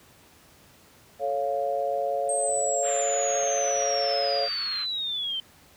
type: chord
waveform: sine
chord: A augmented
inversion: none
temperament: equal with one note detuned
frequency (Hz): 440 / 556 / 698.5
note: A4 / C#5 / E#5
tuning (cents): 0 / +5 / 0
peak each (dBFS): -33 / -27 / -28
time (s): 1.19-4.49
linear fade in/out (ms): 50
type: linear sweep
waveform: sine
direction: down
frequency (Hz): 8420 to 3076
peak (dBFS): -27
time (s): 2.29-5.4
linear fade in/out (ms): 2
type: band-pass noise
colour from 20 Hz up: pink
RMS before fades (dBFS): -40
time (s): 2.82-4.87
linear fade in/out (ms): 50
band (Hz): 1100 to 3800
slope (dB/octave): 96
effects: pink hiss -55 dBFS RMS until 5.76 s + high-pass 60 Hz 12 dB/octave